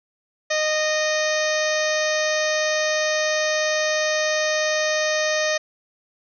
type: harmonic tone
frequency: 617 Hz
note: D#5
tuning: 15 cents flat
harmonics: 1 / 2 / 3 / 4 / 5 / 6 / 7 / 8 / 9 / 10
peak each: -22 / -32 / -25 / -31 / -36 / -33 / -35 / -36 / -33 / -30 dBFS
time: 0.5-5.58 s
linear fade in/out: 10 ms
effects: none